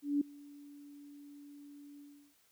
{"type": "tone with ADSR envelope", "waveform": "sine", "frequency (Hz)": 287.7, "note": "D4", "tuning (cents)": -36, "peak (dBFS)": -26, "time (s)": [0.02, 2.35], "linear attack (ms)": 190, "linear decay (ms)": 6, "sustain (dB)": -24, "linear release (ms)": 350, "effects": ["white hiss -70 dBFS RMS until 2.51 s"]}